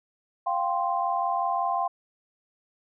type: chord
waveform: sine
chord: F suspended second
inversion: none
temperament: equal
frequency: 698.5 / 784 / 1046.5 Hz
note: F5 / G5 / C6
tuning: 0 / 0 / 0 cents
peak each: -28 dBFS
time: 0.46-1.88 s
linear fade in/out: 10 ms
effects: none